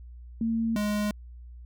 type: tone pair in turn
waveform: sine / square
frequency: 227 / 208.4 Hz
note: A#3 / G#3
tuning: -46 / +6 cents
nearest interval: minor second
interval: 148 cents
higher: first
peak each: -24 / -26 dBFS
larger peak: first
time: 0.41-0.76 / 0.76-1.11 s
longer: neither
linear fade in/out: 2 ms
effects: added 60 Hz sine -42 dBFS peak until 1.65 s